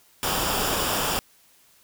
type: noise with comb filter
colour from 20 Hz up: pink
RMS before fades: -25 dBFS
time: 0.23-1.19 s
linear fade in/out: 0 ms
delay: 0.48 ms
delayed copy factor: -0.55
effects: white hiss -58 dBFS RMS until 1.83 s